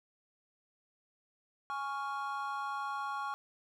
triangle chord, Db major, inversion second, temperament equal, 830.6 / 1108.7 / 1396.9 Hz, Ab5 / Db6 / F6, 0 / 0 / 0 cents, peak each -38 / -36 / -40 dBFS, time 1.7-3.34 s, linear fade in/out 0 ms, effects none

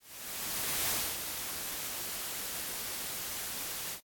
white noise with ADSR envelope, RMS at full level -31 dBFS, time 0-4.01 s, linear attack 900 ms, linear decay 280 ms, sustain -7 dB, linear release 89 ms, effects AAC 64 kbps

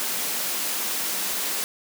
white high-pass noise, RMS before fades -27 dBFS, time 0-1.64 s, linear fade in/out 0 ms, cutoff 170 Hz, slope 96 dB/octave, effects none

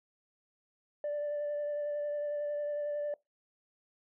sine tone with vibrato, 587.3 Hz, D5, in tune, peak -30 dBFS, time 1.04-3.14 s, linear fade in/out 2 ms, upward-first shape sine, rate 11 Hz, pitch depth 14 cents each way, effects noise-tail reverb RT60 0.2 s tail -24 dB re dry + tanh soft clip ceiling -30 dBFS

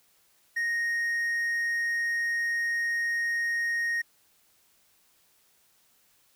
triangle tone, 1864.7 Hz, A#6, in tune, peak -24 dBFS, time 0.56-4.02 s, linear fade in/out 10 ms, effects white hiss -65 dBFS RMS until 6.35 s

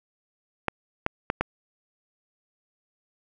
clicks, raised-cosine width 0.5 ms, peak -8 dBFS, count 4, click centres 0.683 / 1.064 / 1.301 / 1.41 s, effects none

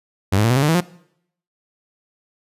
sawtooth tone with pitch steps, 96.8 / 105.56 / 115.12 / 125.53 / 136.9 / 149.29 / 162.8 / 177.53 Hz, G2 / G#2 / A#2 / B2 / C#3 / D3 / E3 / F3, -21 / +29 / -21 / +29 / -21 / +29 / -21 / +29 cents, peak -10 dBFS, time 0.32-0.808 s, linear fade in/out 10 ms, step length 61 ms, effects noise-tail reverb RT60 0.7 s tail -21 dB re dry + resampled to 32000 Hz

